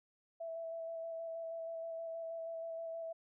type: tone with vibrato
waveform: sine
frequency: 659.3 Hz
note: E5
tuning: in tune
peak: -40 dBFS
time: 0.4-3.13 s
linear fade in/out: 10 ms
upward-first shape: square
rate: 6.3 Hz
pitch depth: 12 cents each way
effects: none